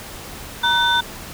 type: tone cluster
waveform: sine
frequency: 946 / 1505 / 3561 Hz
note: A#5 / F#6 / A7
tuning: +25 / +29 / +20 cents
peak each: -18 dBFS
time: 0.63-1.01 s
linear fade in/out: 10 ms
effects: tanh soft clip ceiling -8 dBFS + pink hiss -35 dBFS RMS until 1.33 s